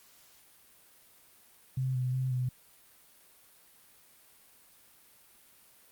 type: tone with pitch steps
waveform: sine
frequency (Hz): 130.4 / 126.9 / 130 / 126.4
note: C3 / B2 / C3 / B2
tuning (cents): -5 / +47 / -11 / +41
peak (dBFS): -28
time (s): 1.77-2.49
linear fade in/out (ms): 5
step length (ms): 180
effects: white hiss -60 dBFS RMS until 5.91 s + Opus 48 kbps